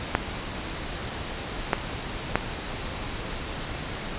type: clicks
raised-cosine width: 0.5 ms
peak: -4 dBFS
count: 3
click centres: 0.151 / 1.732 / 2.356 s
effects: pink hiss -33 dBFS RMS until 4.18 s + resampled to 8000 Hz